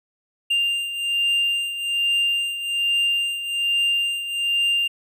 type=beating tone pair; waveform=triangle; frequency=2794 / 2795.2 Hz; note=F7 / F7; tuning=0 / +1 cents; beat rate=1.2 Hz; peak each=-19 / -25 dBFS; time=0.5-4.88 s; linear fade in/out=10 ms; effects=none